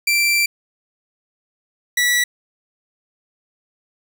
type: tone pair in turn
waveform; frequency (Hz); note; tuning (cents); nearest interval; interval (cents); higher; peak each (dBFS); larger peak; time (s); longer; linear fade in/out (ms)
sawtooth; 2349 / 1950.5; D7 / B6; 0 / -22; minor third; 322; first; -11; neither; 0.07-0.46 / 1.97-2.24; first; 5
effects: none